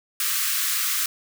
white high-pass noise, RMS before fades -24 dBFS, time 0.2-1.06 s, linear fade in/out 2 ms, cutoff 1100 Hz, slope 96 dB/octave, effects none

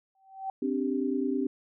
sine tone with exponential growth, 771 Hz, G5, 29 cents flat, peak -28 dBFS, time 0.15-0.5 s, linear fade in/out 2 ms, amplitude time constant 74 ms
sine chord, C suspended second, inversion none, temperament equal with one note detuned, 261.6 / 291.3 / 392 Hz, C4 / D4 / G4, 0 / -14 / 0 cents, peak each -29 / -31 / -32 dBFS, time 0.62-1.47 s, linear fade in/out 5 ms
effects none

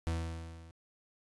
40% pulse tone with level ramp, 82.41 Hz, E2, in tune, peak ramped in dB -29 to -51 dBFS, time 0.07-0.71 s, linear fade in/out 0 ms, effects resampled to 24000 Hz

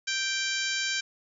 harmonic tone, 784 Hz, G5, in tune, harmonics 2 / 3 / 4 / 5 / 6 / 7 / 8 / 9, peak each -32 / -34 / -35 / -36 / -37 / -37 / -38 / -39 dBFS, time 0.07-1.01 s, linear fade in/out 10 ms, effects none

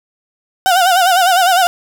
35% pulse tone with vibrato, 732 Hz, F#5, 19 cents flat, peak -7 dBFS, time 0.66-1.67 s, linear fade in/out 0 ms, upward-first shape sine, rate 9.9 Hz, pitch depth 100 cents each way, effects none

